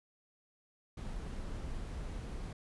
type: noise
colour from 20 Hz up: brown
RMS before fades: -41 dBFS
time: 0.97-2.53 s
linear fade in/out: 5 ms
effects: resampled to 24000 Hz